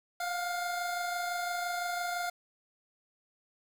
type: tone pair together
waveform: 25% pulse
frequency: 703 / 728.9 Hz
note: F5 / F#5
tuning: +11 / -26 cents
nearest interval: minor second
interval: 63 cents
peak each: -29 / -38 dBFS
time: 0.2-2.3 s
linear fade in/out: 5 ms
effects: 9-bit